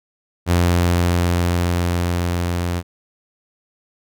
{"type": "tone with level ramp", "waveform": "sawtooth", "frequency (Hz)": 87.31, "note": "F2", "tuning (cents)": 0, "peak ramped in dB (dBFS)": [-9, -16], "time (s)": [0.46, 2.83], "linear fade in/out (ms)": 50, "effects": []}